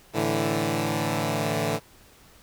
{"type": "chord", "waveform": "10% pulse", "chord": "A suspended fourth", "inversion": "none", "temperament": "equal", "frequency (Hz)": [110, 146.83, 164.81], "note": ["A2", "D3", "E3"], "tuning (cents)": [0, 0, 0], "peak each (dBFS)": -20, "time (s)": [0.13, 1.8], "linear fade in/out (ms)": 50, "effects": ["pink hiss -54 dBFS RMS until 2.42 s"]}